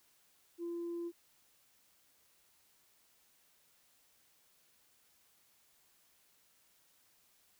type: tone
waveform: sine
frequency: 342 Hz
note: F4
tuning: 36 cents flat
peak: -36 dBFS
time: 0.58-1.12 s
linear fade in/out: 50 ms
effects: tanh soft clip ceiling -35 dBFS + white hiss -70 dBFS RMS until 7.59 s